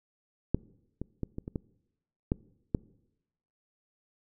clicks, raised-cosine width 3 ms, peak -11 / -22 / -19 / -23 / -25 / -19 / -13 / -13 dBFS, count 8, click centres 0.546 / 1.016 / 1.233 / 1.384 / 1.479 / 1.558 / 2.319 / 2.748 s, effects noise-tail reverb RT60 0.9 s tail -23 dB re dry

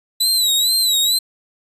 sawtooth tone with vibrato, 3951 Hz, B7, in tune, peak -11 dBFS, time 0.2-1.19 s, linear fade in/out 10 ms, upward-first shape sine, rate 2.2 Hz, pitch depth 94 cents each way, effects resampled to 32000 Hz

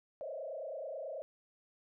sine tone with frequency modulation, 586 Hz, D5, 4 cents flat, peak -39 dBFS, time 0.21-1.22 s, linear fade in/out 0 ms, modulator 29.2 Hz, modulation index 2.4, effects none

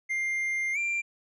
triangle tone with pitch glide, 2100 to 2371 Hz, C7 to D7, +6 to +16 cents, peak -25 dBFS, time 0.09-1.02 s, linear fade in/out 20 ms, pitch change +210 cents, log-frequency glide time 0.73-0.78 s, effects resampled to 24000 Hz

